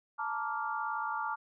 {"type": "chord", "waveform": "sine", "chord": "Bb major seventh", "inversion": "third", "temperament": "just", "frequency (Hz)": [874.1, 932.3, 1165.4, 1398.5], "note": ["A5", "Bb5", "D6", "F6"], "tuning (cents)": [-12, 0, -14, 2], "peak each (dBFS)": [-37, -40, -37, -38], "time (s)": [0.18, 1.36], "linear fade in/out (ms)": 20, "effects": []}